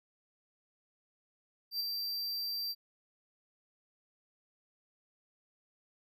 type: tone with ADSR envelope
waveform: square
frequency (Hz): 4699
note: D8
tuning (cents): 0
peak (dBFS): -31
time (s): 1.71-2.75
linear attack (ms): 91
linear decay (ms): 10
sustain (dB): -4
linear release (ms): 41
effects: none